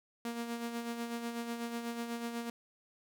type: tone with tremolo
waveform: sawtooth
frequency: 234.5 Hz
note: A#3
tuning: 11 cents sharp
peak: -31 dBFS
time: 0.25-2.5 s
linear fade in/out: 2 ms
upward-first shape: sine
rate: 8.1 Hz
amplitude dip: 50%
effects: none